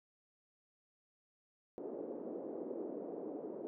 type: band-pass noise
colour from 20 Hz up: white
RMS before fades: -44 dBFS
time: 1.78-3.67 s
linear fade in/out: 0 ms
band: 280 to 470 Hz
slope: 24 dB/octave
effects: none